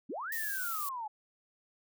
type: linear two-way sweep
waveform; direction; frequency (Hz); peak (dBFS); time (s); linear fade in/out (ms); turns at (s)
sine; up then down; 182.3 to 1885 to 826; -36; 0.09-1.08; 10; 0.33
type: noise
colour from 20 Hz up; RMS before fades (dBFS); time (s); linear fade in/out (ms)
violet; -38; 0.32-0.89; 2
effects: none